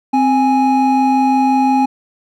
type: tone pair together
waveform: triangle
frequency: 261.6 / 830.5 Hz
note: C4 / G#5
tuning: 0 / 0 cents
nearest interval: octave + minor sixth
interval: 2000 cents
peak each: -11 dBFS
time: 0.13-1.86 s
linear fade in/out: 10 ms
effects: none